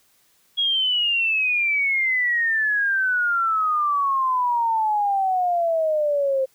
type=exponential sweep; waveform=sine; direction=down; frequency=3322 to 523.3 Hz; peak=-18 dBFS; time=0.57-6.46 s; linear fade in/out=20 ms; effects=white hiss -61 dBFS RMS until 6.54 s